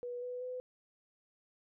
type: tone with pitch steps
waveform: sine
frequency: 487.6 / 495.6 / 503.6 Hz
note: B4 / B4 / B4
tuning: -22 / +6 / +34 cents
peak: -38 dBFS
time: 0.03-0.6 s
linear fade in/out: 0 ms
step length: 190 ms
effects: none